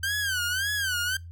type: tone with vibrato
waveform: sawtooth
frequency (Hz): 1550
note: G6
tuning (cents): -20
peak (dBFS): -22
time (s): 0.03-1.17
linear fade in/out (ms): 5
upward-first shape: sine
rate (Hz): 1.8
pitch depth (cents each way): 150
effects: noise-tail reverb RT60 0.2 s tail -22 dB re dry + added 85 Hz sine -39 dBFS peak until 1.31 s